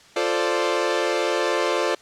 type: chord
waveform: sawtooth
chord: D minor seventh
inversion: first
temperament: equal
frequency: 349.2 / 440 / 523.3 / 587.3 Hz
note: F4 / A4 / C5 / D5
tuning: 0 / 0 / 0 / 0 cents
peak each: -22 dBFS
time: 0.16-1.95 s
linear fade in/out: 5 ms
effects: white hiss -50 dBFS RMS until 2.01 s + low-pass 6000 Hz 12 dB/octave